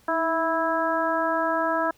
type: harmonic tone with a mistuned harmonic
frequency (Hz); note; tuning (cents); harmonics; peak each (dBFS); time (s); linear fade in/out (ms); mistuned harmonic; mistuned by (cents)
328.1; E4; -8; 1 / 2 / 3 / 4 / 5; -30 / -26 / -27 / -28 / -30; 0.08-1.91; 5; 1; -45
effects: pink hiss -59 dBFS RMS until 1.97 s